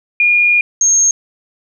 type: tone pair in turn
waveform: sine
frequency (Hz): 2428 / 6471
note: D#7 / G#8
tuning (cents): -43 / -46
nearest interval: octave + perfect fourth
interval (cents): 1697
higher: second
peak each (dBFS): -8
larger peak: neither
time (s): 0.2-0.61 / 0.81-1.11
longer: first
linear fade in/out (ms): 2
effects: none